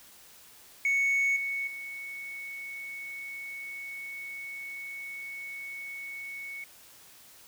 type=tone with level steps; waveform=sine; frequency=2217 Hz; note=C#7; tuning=in tune; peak=-21 / -29 / -37 dBFS; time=0.85-6.64 s; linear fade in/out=2 ms; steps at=1.36 / 1.67 s; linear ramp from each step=5 ms; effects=tanh soft clip ceiling -22 dBFS + white hiss -54 dBFS RMS until 7.47 s